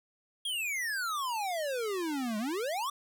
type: exponential two-way sweep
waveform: square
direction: down then up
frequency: 3322 to 205.8 to 1198 Hz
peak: -32 dBFS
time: 0.45-2.9 s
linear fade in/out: 5 ms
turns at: 2.38 s
effects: none